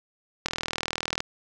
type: click train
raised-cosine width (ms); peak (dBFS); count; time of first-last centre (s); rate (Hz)
0.2; -9; 31; 0.46-1.204; 40.3
effects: none